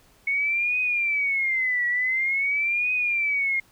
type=tone with vibrato; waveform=sine; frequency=2200 Hz; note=C#7; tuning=14 cents flat; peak=-21 dBFS; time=0.27-3.6 s; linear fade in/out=5 ms; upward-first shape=triangle; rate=0.47 Hz; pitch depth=230 cents each way; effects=pink hiss -58 dBFS RMS until 3.71 s